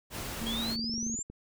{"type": "noise", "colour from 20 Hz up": "pink", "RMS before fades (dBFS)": -38, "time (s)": [0.1, 0.77], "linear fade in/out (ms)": 50}
{"type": "tone", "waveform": "sine", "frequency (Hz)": 227.5, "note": "A#3", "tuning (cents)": -42, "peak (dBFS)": -34, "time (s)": [0.41, 1.16], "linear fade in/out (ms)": 10}
{"type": "exponential sweep", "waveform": "sine", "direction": "up", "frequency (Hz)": [3207, 7459], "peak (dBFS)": -33, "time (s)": [0.46, 1.23], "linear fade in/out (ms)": 10}
{"type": "clicks", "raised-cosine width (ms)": 3, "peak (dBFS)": -31, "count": 12, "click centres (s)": [0.756, 0.793, 0.843, 0.896, 0.94, 0.98, 1.029, 1.066, 1.098, 1.142, 1.19, 1.3]}
{"effects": []}